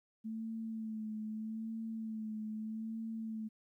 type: tone with vibrato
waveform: sine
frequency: 220 Hz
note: A3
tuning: in tune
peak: -38 dBFS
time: 0.24-3.49 s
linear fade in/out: 20 ms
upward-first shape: sine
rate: 0.8 Hz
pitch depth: 35 cents each way
effects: 13-bit